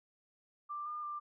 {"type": "tone with pitch steps", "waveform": "sine", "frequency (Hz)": [1181, 1207, 1187], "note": ["D6", "D6", "D6"], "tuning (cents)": [9, 47, 18], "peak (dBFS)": -38, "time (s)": [0.69, 1.2], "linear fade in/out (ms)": 20, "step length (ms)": 170, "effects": []}